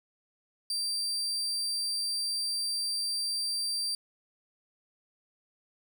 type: tone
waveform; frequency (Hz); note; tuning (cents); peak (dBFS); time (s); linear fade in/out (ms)
35% pulse; 4699; D8; 0; -28; 0.7-3.95; 2
effects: none